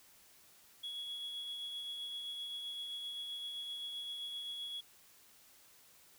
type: tone with tremolo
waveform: triangle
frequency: 3350 Hz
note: G#7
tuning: 14 cents sharp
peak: -37 dBFS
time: 0.83-4.81 s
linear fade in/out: 10 ms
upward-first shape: triangle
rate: 7.7 Hz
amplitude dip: 35%
effects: tanh soft clip ceiling -34 dBFS + white hiss -63 dBFS RMS until 6.18 s